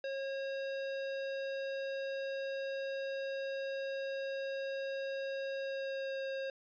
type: tone with pitch glide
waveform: square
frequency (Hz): 543 to 538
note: C#5 to C5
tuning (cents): -36 to +48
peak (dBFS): -37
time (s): 0.04-6.5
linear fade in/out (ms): 2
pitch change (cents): -16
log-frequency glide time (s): 5.61-6.26
effects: resampled to 11025 Hz